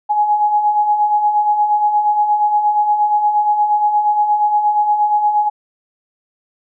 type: beating tone pair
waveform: sine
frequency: 830.6 / 839.1 Hz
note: G#5 / G#5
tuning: 0 / +18 cents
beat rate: 8.5 Hz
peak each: -21 / -12 dBFS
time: 0.09-5.5 s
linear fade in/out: 20 ms
effects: none